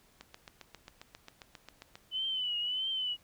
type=click train; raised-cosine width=0.2 ms; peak=-29 dBFS; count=14; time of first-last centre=0.21-1.955 s; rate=7.45 Hz
type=tone with vibrato; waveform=sine; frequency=3000 Hz; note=F#7; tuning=23 cents sharp; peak=-31 dBFS; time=2.11-3.17 s; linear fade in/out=50 ms; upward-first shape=triangle; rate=1.6 Hz; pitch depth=86 cents each way
effects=pink hiss -65 dBFS RMS until 3.23 s